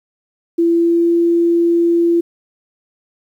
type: tone with pitch glide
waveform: sine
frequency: 337.2 to 340.1 Hz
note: E4 to F4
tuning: +39 to -46 cents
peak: -10 dBFS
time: 0.58-2.21 s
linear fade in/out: 10 ms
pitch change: +15 cents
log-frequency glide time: 0.7-1.12 s
effects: 8-bit